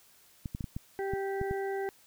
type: clicks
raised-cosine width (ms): 5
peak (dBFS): -23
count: 8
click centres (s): 0.458 / 0.549 / 0.608 / 0.642 / 0.765 / 1.136 / 1.414 / 1.511
type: harmonic tone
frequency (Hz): 391.2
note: G4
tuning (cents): -4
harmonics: 1 / 2 / 4 / 5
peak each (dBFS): -32 / -38 / -44 / -46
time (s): 0.99-1.89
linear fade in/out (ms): 0
effects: white hiss -61 dBFS RMS until 2.06 s